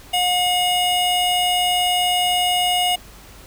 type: tone pair together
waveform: square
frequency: 720 / 2880 Hz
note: F#5 / F#7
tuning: -47 / -47 cents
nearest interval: 2 octaves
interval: 2400 cents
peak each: -20 dBFS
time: 0.13-2.96 s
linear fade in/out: 10 ms
effects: added 50 Hz sine -47 dBFS peak until 3.46 s + pink hiss -44 dBFS RMS until 3.46 s